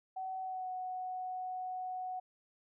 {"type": "tone with pitch glide", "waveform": "sine", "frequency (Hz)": [755, 739.5], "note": ["F#5", "F#5"], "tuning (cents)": [35, -1], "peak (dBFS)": -37, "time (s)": [0.16, 2.2], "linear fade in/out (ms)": 10, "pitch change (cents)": -36, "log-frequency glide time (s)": [0.41, 0.69], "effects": []}